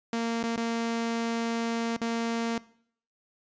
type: tone with dropouts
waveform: sawtooth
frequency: 230.7 Hz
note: A#3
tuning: 18 cents flat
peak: -23 dBFS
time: 0.13-2.58 s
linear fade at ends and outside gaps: 2 ms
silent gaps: 0.429-0.437 / 0.562-0.575 / 1.966-2.014 s
effects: noise-tail reverb RT60 0.6 s tail -20 dB re dry + resampled to 16000 Hz